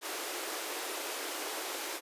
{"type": "high-pass noise", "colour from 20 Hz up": "pink", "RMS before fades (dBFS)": -38, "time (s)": [0.01, 2.01], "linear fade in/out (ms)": 50, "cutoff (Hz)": 320, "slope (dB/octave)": 48, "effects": ["resampled to 32000 Hz"]}